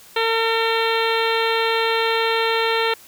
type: harmonic tone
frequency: 453.1 Hz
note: A#4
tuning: 49 cents flat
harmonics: 1 / 2 / 3 / 4 / 5 / 6 / 7 / 8 / 9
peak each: -21 / -24 / -26 / -27 / -28 / -29 / -29 / -30 / -31 dBFS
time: 0.16-2.94 s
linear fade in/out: 5 ms
effects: white hiss -46 dBFS RMS until 3.07 s